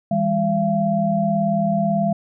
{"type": "tone cluster", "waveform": "sine", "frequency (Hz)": [164.3, 202.6, 681], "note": ["E3", "G#3", "F5"], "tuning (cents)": [-5, -43, -44], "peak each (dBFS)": [-24, -20, -20], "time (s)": [0.11, 2.13], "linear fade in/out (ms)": 5, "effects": []}